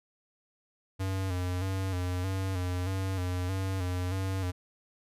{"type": "tone with vibrato", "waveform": "square", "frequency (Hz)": 92.8, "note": "F#2", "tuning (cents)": 6, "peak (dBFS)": -30, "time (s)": [0.99, 4.52], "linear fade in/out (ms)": 20, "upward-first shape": "square", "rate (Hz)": 1.6, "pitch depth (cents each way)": 49, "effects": ["resampled to 32000 Hz"]}